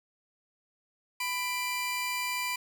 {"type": "tone pair together", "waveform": "sawtooth", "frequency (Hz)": [996, 2369], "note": ["B5", "D7"], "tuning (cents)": [14, 14], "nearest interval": "octave + minor third", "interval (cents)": 1500, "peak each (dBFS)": [-30, -29], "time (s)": [1.2, 2.56], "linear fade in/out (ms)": 5, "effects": ["9-bit"]}